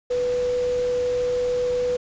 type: tone in noise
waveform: sine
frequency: 493.9 Hz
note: B4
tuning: in tune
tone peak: -20 dBFS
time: 0.1-1.97 s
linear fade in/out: 10 ms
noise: pink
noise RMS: -38 dBFS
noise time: 0.1-1.97 s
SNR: +15 dB
effects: resampled to 16000 Hz